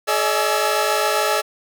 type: tone cluster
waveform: sawtooth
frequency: 425.8 / 580 / 633 / 844 / 1330 Hz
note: G#4 / D5 / D#5 / G#5 / E6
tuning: +43 / -22 / +30 / +28 / +15 cents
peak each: -20 dBFS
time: 0.07-1.42 s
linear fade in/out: 20 ms
effects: none